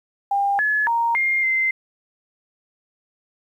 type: tone with pitch steps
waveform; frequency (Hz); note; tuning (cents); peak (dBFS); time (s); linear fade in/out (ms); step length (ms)
sine; 800 / 1707 / 931 / 2119 / 2076; G5 / G#6 / A#5 / C7 / C7; +35 / +47 / -2 / +21 / -14; -17; 0.31-1.71; 5; 280
effects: 9-bit